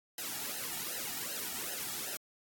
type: noise with flanger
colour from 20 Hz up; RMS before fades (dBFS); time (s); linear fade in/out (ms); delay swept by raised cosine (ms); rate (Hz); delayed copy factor
white; -39; 0.18-2.17; 2; 0.86 to 1.96; 2.6; -1
effects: AAC 64 kbps